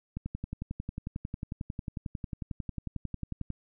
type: click train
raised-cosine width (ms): 5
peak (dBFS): -22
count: 38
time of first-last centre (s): 0.17-3.503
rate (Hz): 11.1
effects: none